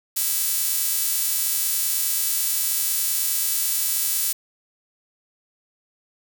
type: tone with high-pass filter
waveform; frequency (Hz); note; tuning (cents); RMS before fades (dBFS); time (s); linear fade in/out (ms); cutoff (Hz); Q
sawtooth; 329.6; E4; 0; -23; 0.16-4.33; 10; 9700; 0.57
effects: none